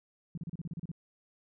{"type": "tone bursts", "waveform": "sine", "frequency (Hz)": 165.5, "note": "E3", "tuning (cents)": 7, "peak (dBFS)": -35, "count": 10, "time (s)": [0.35, 0.916], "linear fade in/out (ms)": 2, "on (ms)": 26, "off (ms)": 34, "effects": []}